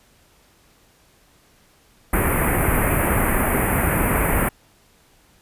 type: band-stop noise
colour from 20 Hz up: pink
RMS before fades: -19 dBFS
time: 2.13-4.49 s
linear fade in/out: 5 ms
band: 2400 to 9600 Hz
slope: 48 dB/octave
effects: pink hiss -56 dBFS RMS until 5.41 s + resampled to 32000 Hz